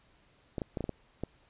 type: clicks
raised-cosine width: 2 ms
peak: -20 dBFS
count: 7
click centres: 0.582 / 0.618 / 0.772 / 0.807 / 0.841 / 0.893 / 1.236 s
effects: pink hiss -65 dBFS RMS until 1.49 s + resampled to 8000 Hz